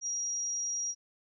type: tone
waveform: sine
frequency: 5710 Hz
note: F8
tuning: 37 cents sharp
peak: -31 dBFS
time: 0.01-0.95 s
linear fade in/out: 50 ms
effects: none